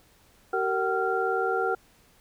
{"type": "tone cluster", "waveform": "sine", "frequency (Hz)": [381.9, 460.5, 759, 1386], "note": ["G4", "A#4", "F#5", "F6"], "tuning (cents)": [-45, -21, 44, -14], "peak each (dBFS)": -29, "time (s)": [0.53, 1.75], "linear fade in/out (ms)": 5, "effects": ["pink hiss -60 dBFS RMS until 2.2 s"]}